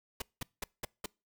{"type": "noise bursts", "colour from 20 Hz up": "pink", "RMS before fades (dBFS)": -37, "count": 5, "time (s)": [0.2, 1.06], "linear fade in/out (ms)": 5, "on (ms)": 20, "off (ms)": 190, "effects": ["noise-tail reverb RT60 0.3 s tail -26 dB re dry"]}